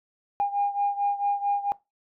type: beating tone pair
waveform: sine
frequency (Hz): 808 / 812.5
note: G#5 / G#5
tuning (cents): -48 / -38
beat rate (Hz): 4.5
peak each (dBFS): -24 / -27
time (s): 0.4-1.72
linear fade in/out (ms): 0
effects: noise-tail reverb RT60 0.2 s tail -20 dB re dry + tanh soft clip ceiling -16 dBFS